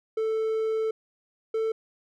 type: tone pair in turn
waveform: triangle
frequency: 441.3 / 444.1 Hz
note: A4 / A4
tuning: +5 / +16 cents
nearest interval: unison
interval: 11 cents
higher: second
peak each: -22 dBFS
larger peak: neither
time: 0.17-0.91 / 1.54-1.72 s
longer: first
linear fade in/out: 5 ms
effects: none